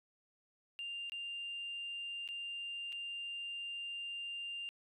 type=tone with dropouts; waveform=sine; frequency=2794 Hz; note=F7; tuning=in tune; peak=-39 dBFS; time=0.79-4.69 s; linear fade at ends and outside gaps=0 ms; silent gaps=1.097-1.12 / 2.277-2.288 / 2.923-2.927 s; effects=tanh soft clip ceiling -36 dBFS